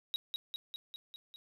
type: tone with echo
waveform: triangle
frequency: 3823 Hz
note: A#7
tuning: 43 cents sharp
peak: -30 dBFS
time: 0.14-0.16 s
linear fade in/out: 0 ms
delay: 200 ms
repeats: 6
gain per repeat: -3 dB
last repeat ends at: 1.36 s
effects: none